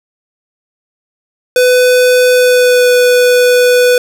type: tone with pitch glide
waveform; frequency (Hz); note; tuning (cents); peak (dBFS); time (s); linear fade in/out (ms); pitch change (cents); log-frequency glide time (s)
square; 500 to 494.5; B4 to B4; +21 to +2; -6; 1.56-3.98; 2; -19; 2.33-2.9
effects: none